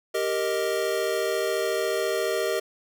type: chord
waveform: square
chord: Eb major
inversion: first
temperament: equal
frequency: 392 / 466.2 / 622.3 Hz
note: G4 / Bb4 / Eb5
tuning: 0 / 0 / 0 cents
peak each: -29 dBFS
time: 0.14-2.6 s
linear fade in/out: 10 ms
effects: none